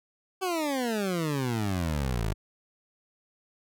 20% pulse exponential sweep, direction down, 386.2 to 49.34 Hz, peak -22 dBFS, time 0.41-2.34 s, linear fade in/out 20 ms, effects none

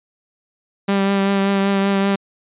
sawtooth tone with vibrato, 197 Hz, G3, 9 cents sharp, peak -11 dBFS, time 0.88-2.16 s, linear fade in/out 10 ms, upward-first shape triangle, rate 5.2 Hz, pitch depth 20 cents each way, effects resampled to 8000 Hz

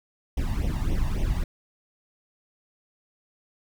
brown noise with flanger, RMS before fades -25 dBFS, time 0.37-1.44 s, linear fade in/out 5 ms, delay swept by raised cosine 0.33 to 1.1 ms, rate 3.6 Hz, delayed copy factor +0.9, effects none

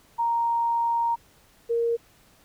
sine tone pair in turn, 932.3 / 466.1 Hz, A#5 / A#4, 0 / 0 cents, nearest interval octave, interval 1200 cents, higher first, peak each -21 dBFS, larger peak neither, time 0.18-1.16 / 1.69-1.97 s, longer first, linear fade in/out 20 ms, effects pink hiss -58 dBFS RMS until 2.44 s

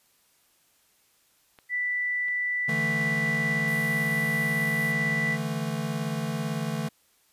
clicks, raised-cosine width 0.3 ms, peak -33 dBFS, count 2, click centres 1.588 / 2.284 s
sine tone, 1975.5 Hz, B6, in tune, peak -25 dBFS, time 1.69-5.38 s, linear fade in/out 50 ms
square chord, D suspended second, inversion none, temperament equal, 146.83 / 164.81 / 220 Hz, D3 / E3 / A3, 0 / 0 / 0 cents, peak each -33 dBFS, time 2.68-6.89 s, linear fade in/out 10 ms
white high-pass noise, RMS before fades -43 dBFS, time 3.68-4.92 s, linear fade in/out 0 ms, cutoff 8800 Hz, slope 48 dB/octave
effects white hiss -65 dBFS RMS until 7.32 s + resampled to 32000 Hz

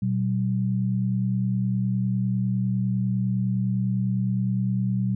sine tone pair together, 120.6 / 190.45 Hz, B2 / G3, -41 / -50 cents, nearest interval minor sixth, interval 791 cents, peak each -24 dBFS, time 0.02-5.15 s, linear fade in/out 5 ms, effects none

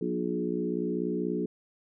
harmonic tone with a mistuned harmonic, 60.4 Hz, B1, 38 cents flat, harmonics 3 / 4 / 5 / 6 / 7, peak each -34 / -34 / -34 / -34 / -34 dBFS, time 0.01-1.46 s, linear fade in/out 5 ms, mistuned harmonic 6, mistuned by -19 cents, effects none

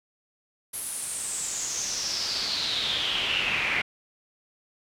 brown noise with band-pass filter sweep, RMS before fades -29 dBFS, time 0.73-3.82 s, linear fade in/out 10 ms, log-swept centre 11000 to 2200 Hz, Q 5.9, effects none

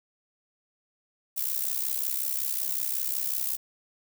violet noise with amplitude modulation, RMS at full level -26 dBFS, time 1.36-3.57 s, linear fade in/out 20 ms, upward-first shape sine, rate 65.4 Hz, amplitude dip 80%, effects none

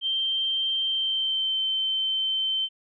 sine tone with pitch glide, 3142 to 3095 Hz, G7 to G7, +3 to -23 cents, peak -23 dBFS, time 0.01-2.69 s, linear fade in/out 50 ms, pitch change -26 cents, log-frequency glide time 0.83-1.6 s, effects none

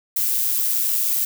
violet noise with amplitude modulation, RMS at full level -19 dBFS, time 0.16-1.25 s, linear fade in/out 5 ms, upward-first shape sine, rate 119 Hz, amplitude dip 40%, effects none

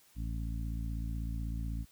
harmonic tone, 56.1 Hz, A1, 34 cents sharp, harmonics 1 / 2 / 3 / 4 / 5, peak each -35 / -41 / -45 / -47 / -49 dBFS, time 0.15-1.86 s, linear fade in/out 50 ms, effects white hiss -64 dBFS RMS until 1.91 s

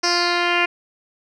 10% pulse tone with low-pass filter sweep, 349.2 Hz, F4, in tune, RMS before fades -19 dBFS, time 0.03-0.66 s, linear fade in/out 10 ms, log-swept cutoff 5600 to 2600 Hz, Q 5.2, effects none

